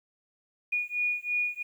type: beating tone pair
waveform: sine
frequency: 2448 / 2451 Hz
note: D#7 / D#7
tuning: -29 / -27 cents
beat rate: 3 Hz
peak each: -30 / -30 dBFS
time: 0.72-1.63 s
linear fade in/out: 10 ms
effects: 10-bit